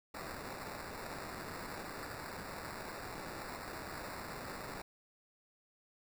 blue noise with sample-and-hold, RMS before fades -45 dBFS, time 0.14-4.82 s, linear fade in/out 5 ms, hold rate 3150 Hz, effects none

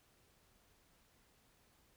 silence, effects pink hiss -71 dBFS RMS until 1.96 s

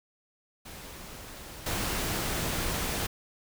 pink noise with level steps, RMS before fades -44 / -31 dBFS, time 0.65-3.07 s, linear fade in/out 10 ms, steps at 1.66 s, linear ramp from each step 5 ms, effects none

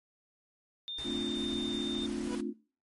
sine tone, 3619 Hz, A7, 48 cents sharp, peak -36 dBFS, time 0.88-2.06 s, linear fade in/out 0 ms
pink noise, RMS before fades -46 dBFS, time 0.98-2.41 s, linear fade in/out 5 ms
sine chord, D minor seventh, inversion second, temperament equal, 220 / 261.6 / 293.7 / 349.2 Hz, A3 / C4 / D4 / F4, 0 / 0 / 0 / 0 cents, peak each -38 dBFS, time 1.03-2.54 s, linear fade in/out 50 ms
25% pulse tone with exponential growth, 490.6 Hz, B4, 12 cents flat, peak -33 dBFS, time 2.16-2.35 s, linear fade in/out 0 ms, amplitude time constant 40 ms
effects noise-tail reverb RT60 0.4 s tail -22 dB re dry + MP3 48 kbps

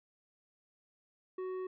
sine tone with tanh clipping, 371.9 Hz, F#4, 9 cents sharp, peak -38 dBFS, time 1.38-1.67 s, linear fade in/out 5 ms, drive 9 dB, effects none

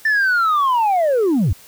sine linear sweep, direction down, 1789 to 68 Hz, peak -11 dBFS, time 0.05-1.53 s, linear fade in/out 5 ms, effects tanh soft clip ceiling -12 dBFS + white hiss -45 dBFS RMS until 1.67 s

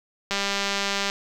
click train, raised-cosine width 0.2 ms, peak -8 dBFS, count 158, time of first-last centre 0.31-1.099 s, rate 199 Hz, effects 7-bit

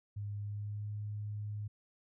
sine tone with pitch glide, 102.6 to 104.57 Hz, G#2 to G#2, -21 to +12 cents, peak -37 dBFS, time 0.16-1.68 s, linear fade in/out 10 ms, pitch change +33 cents, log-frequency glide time 0.36-0.9 s, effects none

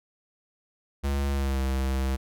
square tone with pitch glide, 69.7 to 66.32 Hz, C#2 to C2, +10 to +24 cents, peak -25 dBFS, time 1.03-2.17 s, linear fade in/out 20 ms, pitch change -86 cents, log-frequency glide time 1.31-1.61 s, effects none

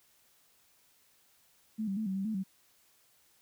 sine tone with pitch steps, 218.1 / 194.3 / 218.6 / 190.6 / 194.1 / 219 / 190.8 Hz, A3 / G3 / A3 / G3 / G3 / A3 / G3, -15 / -15 / -11 / -48 / -17 / -8 / -47 cents, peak -31 dBFS, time 1.78-2.438 s, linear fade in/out 20 ms, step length 94 ms, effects white hiss -67 dBFS RMS until 3.41 s

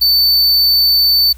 square tone, 4529 Hz, C#8, 36 cents sharp, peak -9 dBFS, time 0.01-1.33 s, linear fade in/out 10 ms, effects added 60 Hz sine -33 dBFS peak until 1.37 s + white hiss -48 dBFS RMS until 1.37 s

